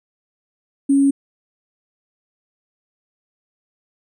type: tone with sample-and-hold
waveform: sine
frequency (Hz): 277.2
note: C#4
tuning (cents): 0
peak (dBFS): -11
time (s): 0.89-1.11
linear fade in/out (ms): 10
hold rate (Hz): 8820
effects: resampled to 22050 Hz